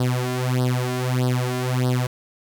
sawtooth tone with flanger, 126 Hz, B2, 35 cents sharp, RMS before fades -22 dBFS, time 0-2.07 s, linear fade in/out 5 ms, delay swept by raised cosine 0.21 to 2.91 ms, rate 1.6 Hz, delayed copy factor +0.9, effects none

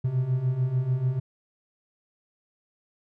triangle beating tone pair, 123.8 / 130.6 Hz, B2 / C3, +5 / -3 cents, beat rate 6.8 Hz, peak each -27 / -22 dBFS, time 0.04-1.2 s, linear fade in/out 10 ms, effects none

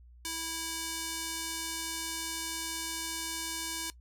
square tone with band-pass filter, 327.6 Hz, E4, 11 cents flat, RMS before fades -37 dBFS, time 0.25-3.9 s, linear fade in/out 0 ms, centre 7800 Hz, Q 0.78, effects noise-tail reverb RT60 0.1 s tail -19 dB re dry + added 60 Hz sine -52 dBFS peak until 4 s

